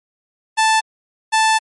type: tone pair in turn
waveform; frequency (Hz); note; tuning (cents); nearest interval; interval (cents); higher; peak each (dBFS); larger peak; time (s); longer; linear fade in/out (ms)
sawtooth; 880 / 880; A5 / A5; 0 / 0; unison; 0; neither; -8 / -8; neither; 0.57-0.81 / 1.32-1.59; second; 20
effects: MP3 48 kbps